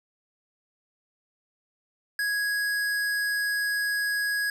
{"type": "tone with hard clipping", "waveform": "sine", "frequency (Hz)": 1661.2, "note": "G#6", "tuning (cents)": 0, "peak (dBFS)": -26, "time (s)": [2.19, 4.5], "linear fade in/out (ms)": 2, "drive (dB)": 17, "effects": []}